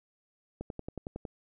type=click train; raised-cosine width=2 ms; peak=-24 dBFS; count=8; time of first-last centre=0.61-1.252 s; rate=10.9 Hz; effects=none